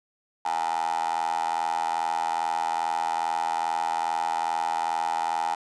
15% pulse tone with high-pass filter, 82.41 Hz, E2, in tune, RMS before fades -27 dBFS, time 0.45-5.55 s, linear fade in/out 5 ms, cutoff 850 Hz, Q 9, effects resampled to 22050 Hz

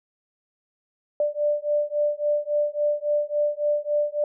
sine beating tone pair, 589 / 592.6 Hz, D5 / D5, +5 / +15 cents, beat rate 3.6 Hz, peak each -24 dBFS, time 1.2-4.24 s, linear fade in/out 2 ms, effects none

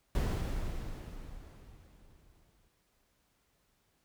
brown noise with exponential decay, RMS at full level -29 dBFS, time 0.15-2.68 s, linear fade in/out 1 ms, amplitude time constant 550 ms, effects pink hiss -74 dBFS RMS until 4.04 s

